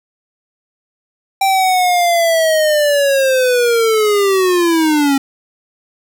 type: linear sweep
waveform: square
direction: down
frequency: 784 to 270.4 Hz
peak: -11 dBFS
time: 1.41-5.18 s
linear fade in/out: 5 ms
effects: none